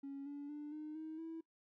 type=tone with pitch steps; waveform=triangle; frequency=277.2 / 286.3 / 295.7 / 305.4 / 315.5 / 325.9 Hz; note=C#4 / D4 / D4 / D#4 / D#4 / E4; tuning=0 / -44 / +12 / -32 / +24 / -20 cents; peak=-40 dBFS; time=0.03-1.41 s; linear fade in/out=10 ms; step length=230 ms; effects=noise-tail reverb RT60 0.1 s tail -23 dB re dry + tanh soft clip ceiling -41 dBFS